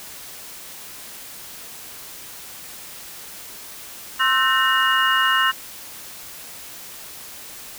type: tone cluster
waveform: sine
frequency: 1059 / 1321 / 1535 / 1826 / 2864 Hz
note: C6 / E6 / G6 / A#6 / F7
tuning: +21 / +3 / -37 / -36 / +43 cents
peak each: -22 dBFS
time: 4.19-5.52 s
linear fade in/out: 20 ms
effects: white hiss -38 dBFS RMS until 7.78 s